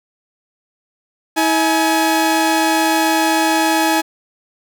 sawtooth tone pair together, 321.6 / 841.9 Hz, E4 / G#5, -43 / +23 cents, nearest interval octave + perfect fourth, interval 1666 cents, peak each -12 dBFS, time 1.36-4.02 s, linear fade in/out 20 ms, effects none

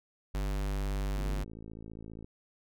square tone, 49.35 Hz, G1, 12 cents sharp, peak -31 dBFS, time 0.34-1.44 s, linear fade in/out 10 ms
click train, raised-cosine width 3 ms, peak -33 dBFS, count 60, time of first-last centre 1.17-2.245 s, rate 54.9 Hz
effects none

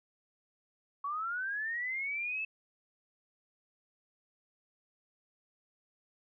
sine linear sweep, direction up, 1108.7 to 2639 Hz, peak -33 dBFS, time 1.04-2.45 s, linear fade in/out 5 ms, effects none

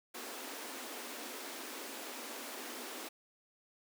pink high-pass noise, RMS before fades -45 dBFS, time 0.14-3.09 s, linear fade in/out 10 ms, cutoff 230 Hz, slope 96 dB/octave, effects none

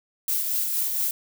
violet noise with tremolo, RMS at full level -24 dBFS, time 0.28-1.11 s, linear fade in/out 2 ms, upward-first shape sine, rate 4.3 Hz, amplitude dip 35%, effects none

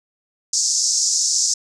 white band-pass noise, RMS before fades -19 dBFS, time 0.53-1.54 s, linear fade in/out 5 ms, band 5100 to 7200 Hz, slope 48 dB/octave, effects none

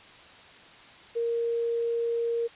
sine tone, 466.2 Hz, A#4, in tune, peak -25 dBFS, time 1.15-2.48 s, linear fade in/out 20 ms, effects white hiss -50 dBFS RMS until 2.55 s + resampled to 8000 Hz

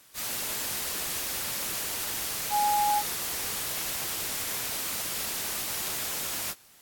sine tone in noise, 830.6 Hz, G#5, in tune, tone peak -22 dBFS, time 2.5-3.03 s, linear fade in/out 50 ms, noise white, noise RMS -32 dBFS, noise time 0.14-6.55 s, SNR +7 dB, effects white hiss -56 dBFS RMS until 6.81 s + AAC 64 kbps

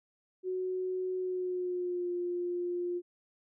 sine tone with pitch glide, 370 to 352.7 Hz, F#4 to F4, 0 to +17 cents, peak -31 dBFS, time 0.43-3.02 s, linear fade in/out 50 ms, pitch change -83 cents, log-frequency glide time 1.17-2.11 s, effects none

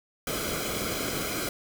pink noise with comb filter, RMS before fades -31 dBFS, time 0.27-1.49 s, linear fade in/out 2 ms, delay 1.1 ms, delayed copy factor -0.7, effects none

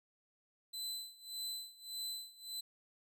sawtooth tone with tremolo, 4027 Hz, B7, 33 cents sharp, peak -36 dBFS, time 0.73-2.61 s, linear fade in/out 10 ms, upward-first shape sine, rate 1.7 Hz, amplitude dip 90%, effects none

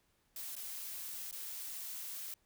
blue noise with dropouts, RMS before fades -44 dBFS, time 0.36-2.34 s, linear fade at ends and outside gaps 2 ms, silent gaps 0.554-0.564 / 1.312-1.326 s, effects pink hiss -75 dBFS RMS until 2.45 s

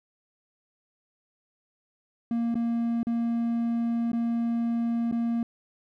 triangle tone with dropouts, 233.1 Hz, A#3, in tune, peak -22 dBFS, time 2.31-5.43 s, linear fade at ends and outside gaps 2 ms, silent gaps 2.544-2.554 / 3.031-3.069 / 4.118-4.131 / 5.114-5.124 s, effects none

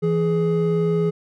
triangle tone pair together, 166.2 / 418.8 Hz, E3 / G#4, +15 / +15 cents, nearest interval octave + major third, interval 1600 cents, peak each -18 dBFS, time 0.02-1.11 s, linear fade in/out 20 ms, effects none

